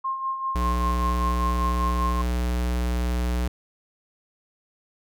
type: tone with tremolo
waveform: sine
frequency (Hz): 1064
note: C6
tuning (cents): +29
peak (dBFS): -23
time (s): 0.04-2.22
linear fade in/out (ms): 10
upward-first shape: sine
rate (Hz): 5.1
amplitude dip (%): 55
type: tone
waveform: square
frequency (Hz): 60.7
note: B1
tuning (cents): -29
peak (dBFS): -23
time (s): 0.55-3.48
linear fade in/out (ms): 5
effects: none